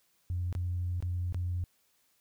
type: tone with dropouts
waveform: sine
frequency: 88.8 Hz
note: F2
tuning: 29 cents sharp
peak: -29 dBFS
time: 0.3-1.64 s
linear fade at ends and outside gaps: 0 ms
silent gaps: 0.527-0.551 / 1.004-1.025 / 1.325-1.345 s
effects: tanh soft clip ceiling -25 dBFS + white hiss -71 dBFS RMS until 2.2 s